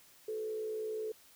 sine tone with frequency modulation, 435 Hz, A4, 20 cents flat, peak -35 dBFS, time 0.28-1.12 s, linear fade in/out 5 ms, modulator 60.1 Hz, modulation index 0.47, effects white hiss -61 dBFS RMS until 1.35 s

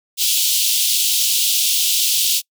pink high-pass noise, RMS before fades -17 dBFS, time 0.17-2.42 s, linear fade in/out 50 ms, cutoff 2900 Hz, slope 48 dB/octave, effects noise-tail reverb RT60 0.1 s tail -25 dB re dry

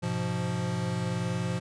square chord, F diminished, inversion first, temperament equal with one note detuned, 103.83 / 124.69 / 174.61 Hz, Ab2 / Cb3 / F3, 0 / +17 / 0 cents, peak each -36 / -33 / -32 dBFS, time 0.02-1.6 s, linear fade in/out 20 ms, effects resampled to 22050 Hz

